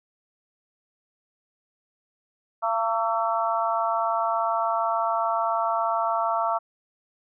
harmonic tone with a mistuned harmonic, 226.9 Hz, A#3, 47 cents flat, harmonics 3 / 4 / 5 / 6, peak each -26 / -27 / -28 / -29 dBFS, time 2.62-6.59 s, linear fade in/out 20 ms, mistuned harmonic 6, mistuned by -39 cents, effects none

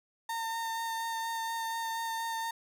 35% pulse tone with vibrato, 910 Hz, A#5, 42 cents flat, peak -31 dBFS, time 0.29-2.51 s, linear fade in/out 5 ms, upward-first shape sine, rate 4.2 Hz, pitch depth 13 cents each way, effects none

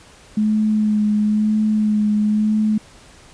sine tone with vibrato, 212.6 Hz, G#3, 41 cents sharp, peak -14 dBFS, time 0.37-2.78 s, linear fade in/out 5 ms, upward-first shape sine, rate 1 Hz, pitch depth 20 cents each way, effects pink hiss -46 dBFS RMS until 3.33 s + resampled to 22050 Hz

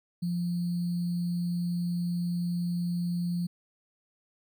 sine tone with sample-and-hold, 174.4 Hz, F3, 2 cents flat, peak -27 dBFS, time 0.22-3.47 s, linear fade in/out 10 ms, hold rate 4410 Hz, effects none

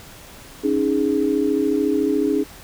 sine chord, C# suspended second, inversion none, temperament equal, 277.2 / 311.1 / 415.3 Hz, C#4 / D#4 / G#4, 0 / 0 / 0 cents, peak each -21 dBFS, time 0.63-2.44 s, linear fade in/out 20 ms, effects pink hiss -42 dBFS RMS until 2.63 s

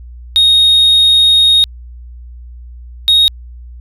sine tone pair in turn, 3729 / 3747 Hz, A#7 / A#7, 0 / +8 cents, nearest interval unison, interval 8 cents, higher second, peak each -3 dBFS, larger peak neither, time 0.36-1.64 / 3.08-3.28 s, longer first, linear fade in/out 0 ms, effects tanh soft clip ceiling -4 dBFS + added 60 Hz sine -29 dBFS peak until 3.8 s

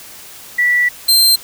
sine / sawtooth tone pair in turn, 1957 / 4147 Hz, B6 / C8, -16 / -16 cents, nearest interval octave + minor second, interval 1300 cents, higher second, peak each -10 / -5 dBFS, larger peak second, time 0.58-0.89 / 1.08-1.36 s, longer first, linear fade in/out 10 ms, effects white hiss -36 dBFS RMS until 1.43 s

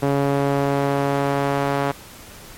sawtooth tone with band-pass filter sweep, 140.1 Hz, C#3, 19 cents sharp, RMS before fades -20 dBFS, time 0.02-1.92 s, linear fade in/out 10 ms, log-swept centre 480 to 850 Hz, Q 0.84, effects pink hiss -41 dBFS RMS until 2.57 s + MP3 64 kbps

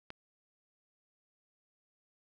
click, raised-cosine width 0.3 ms, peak -27 dBFS, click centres 0.104 s, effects none

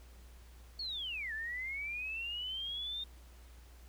sine linear two-way sweep, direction down then up, 4435 to 1719 to 3665 Hz, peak -37 dBFS, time 0.79-3.04 s, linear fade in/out 5 ms, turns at 1.33 s, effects added 60 Hz sine -53 dBFS peak until 3.88 s + pink hiss -63 dBFS RMS until 3.88 s

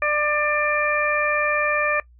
harmonic tone, 595 Hz, D5, 22 cents sharp, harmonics 1 / 2 / 3 / 4, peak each -24 / -24 / -24 / -24 dBFS, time 0.02-2 s, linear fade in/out 2 ms, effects noise-tail reverb RT60 0.1 s tail -21 dB re dry + added 60 Hz sine -48 dBFS peak until 2.19 s

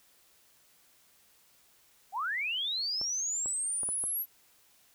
sine linear sweep, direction up, 698.5 to 11840 Hz, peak -30 dBFS, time 2.12-4.26 s, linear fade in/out 50 ms
clicks, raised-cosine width 1 ms, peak -30 dBFS, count 5, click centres 3.014 / 3.459 / 3.833 / 3.889 / 4.039 s
effects white hiss -64 dBFS RMS until 4.94 s

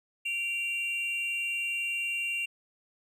triangle tone pair together, 2338 / 2770 Hz, D7 / F7, -8 / -15 cents, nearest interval minor third, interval 293 cents, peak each -37 / -28 dBFS, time 0.25-2.46 s, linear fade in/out 10 ms, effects none

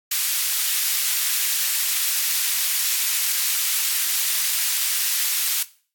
white high-pass noise, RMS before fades -22 dBFS, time 0.11-5.63 s, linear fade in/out 5 ms, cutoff 2000 Hz, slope 12 dB/octave, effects noise-tail reverb RT60 0.4 s tail -17 dB re dry + AAC 64 kbps

